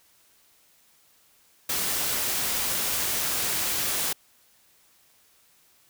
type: noise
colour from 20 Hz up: white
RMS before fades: -27 dBFS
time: 1.69-4.13 s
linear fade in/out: 5 ms
effects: white hiss -61 dBFS RMS until 5.89 s